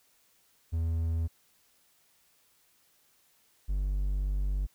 triangle tone pair in turn, 82.1 / 48.68 Hz, E2 / G1, -6 / -11 cents, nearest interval major sixth, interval 905 cents, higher first, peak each -25 dBFS, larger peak neither, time 0.72-1.28 / 3.68-4.67 s, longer second, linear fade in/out 20 ms, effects white hiss -67 dBFS RMS until 4.74 s

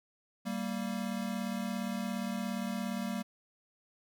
square tone pair together, 194.64 / 231.9 Hz, G3 / A#3, -12 / -9 cents, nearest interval minor third, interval 303 cents, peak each -37 / -37 dBFS, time 0.45-3.23 s, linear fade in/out 20 ms, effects none

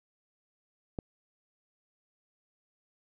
click, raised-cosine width 2 ms, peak -21 dBFS, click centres 0.988 s, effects none

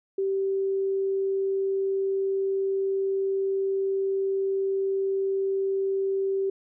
sine tone, 388.5 Hz, G4, 16 cents flat, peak -23 dBFS, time 0.18-6.5 s, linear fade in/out 5 ms, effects none

